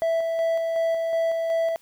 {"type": "tone with tremolo", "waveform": "triangle", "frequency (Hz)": 659.3, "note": "E5", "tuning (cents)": 0, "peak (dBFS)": -18, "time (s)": [0.02, 1.76], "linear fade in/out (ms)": 0, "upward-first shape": "square", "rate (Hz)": 2.7, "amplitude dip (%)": 30, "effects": ["white hiss -59 dBFS RMS until 1.81 s"]}